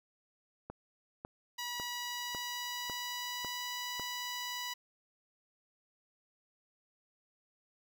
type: click train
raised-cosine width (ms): 1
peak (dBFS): -28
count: 7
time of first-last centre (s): 0.7-3.997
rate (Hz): 1.82
type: tone with pitch glide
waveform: 10% pulse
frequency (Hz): 970 to 983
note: B5 to B5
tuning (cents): -31 to -8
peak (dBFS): -29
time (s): 1.58-4.74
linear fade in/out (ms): 10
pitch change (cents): +23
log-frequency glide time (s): 1.74-3.7
effects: none